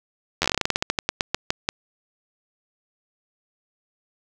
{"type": "slowing click train", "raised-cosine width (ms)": 0.2, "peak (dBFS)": -3, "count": 21, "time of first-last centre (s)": [0.42, 1.689], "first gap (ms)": 11, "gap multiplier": 1.16, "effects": []}